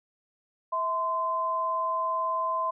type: tone pair together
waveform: sine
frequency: 650 / 1031.8 Hz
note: E5 / C6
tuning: -24 / -24 cents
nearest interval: minor sixth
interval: 800 cents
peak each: -33 / -26 dBFS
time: 0.72-2.71 s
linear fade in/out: 10 ms
effects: none